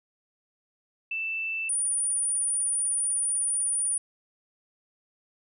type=tone pair in turn; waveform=sine; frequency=2654 / 9458 Hz; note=E7 / D9; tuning=+11 / +11 cents; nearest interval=octave + minor seventh; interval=2200 cents; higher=second; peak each=-28 / -24 dBFS; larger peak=second; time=1.11-1.69 / 1.69-3.98 s; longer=second; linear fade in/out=5 ms; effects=none